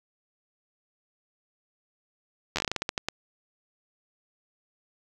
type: slowing click train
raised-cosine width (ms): 0.2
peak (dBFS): -10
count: 13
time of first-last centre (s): 2.56-3.086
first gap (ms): 11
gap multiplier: 1.23
effects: none